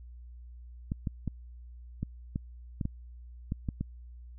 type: clicks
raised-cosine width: 5 ms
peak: -19 dBFS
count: 10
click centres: 0.919 / 1.072 / 1.277 / 2.03 / 2.359 / 2.812 / 2.854 / 3.521 / 3.688 / 3.81 s
effects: added 60 Hz sine -45 dBFS peak until 4.38 s